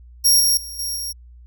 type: tone with level steps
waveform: 20% pulse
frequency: 5588 Hz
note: F8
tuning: in tune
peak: -6 / -9 / -26 / -18 / -20 dBFS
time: 0.24-1.13 s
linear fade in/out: 20 ms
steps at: 0.4 / 0.57 / 0.79 / 0.96 s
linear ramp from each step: 2 ms
effects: added 60 Hz sine -41 dBFS peak until 1.46 s